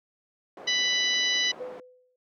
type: low-pass noise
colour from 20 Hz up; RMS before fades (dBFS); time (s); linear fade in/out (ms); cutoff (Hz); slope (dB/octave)
white; -43; 0.57-1.8; 2; 680; 12
type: harmonic tone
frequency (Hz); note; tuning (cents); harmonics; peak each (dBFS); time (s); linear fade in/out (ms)
991; B5; +6; 2 / 3 / 4 / 5 / 6; -28 / -27 / -28 / -35 / -34; 0.67-1.52; 10
type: tone with exponential decay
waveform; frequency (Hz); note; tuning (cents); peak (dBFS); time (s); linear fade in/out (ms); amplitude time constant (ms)
sine; 503; B4; +32; -30; 1.6-2.16; 5; 120
effects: high-pass 300 Hz 12 dB/octave